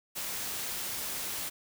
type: noise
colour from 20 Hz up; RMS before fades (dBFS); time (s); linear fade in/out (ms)
white; -36; 0.15-1.5; 20
effects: none